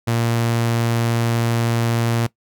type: tone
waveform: sawtooth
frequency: 116.54 Hz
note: A#2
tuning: in tune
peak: -13 dBFS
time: 0.07-2.27 s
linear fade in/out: 10 ms
effects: noise-tail reverb RT60 0.1 s tail -19 dB re dry